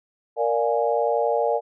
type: chord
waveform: sine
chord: Bb dominant seventh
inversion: none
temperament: equal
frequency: 466.2 / 587.3 / 698.5 / 830.6 Hz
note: Bb4 / D5 / F5 / Ab5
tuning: 0 / 0 / 0 / 0 cents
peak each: -23 / -24 / -26 / -26 dBFS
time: 0.36-1.61 s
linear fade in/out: 50 ms
effects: none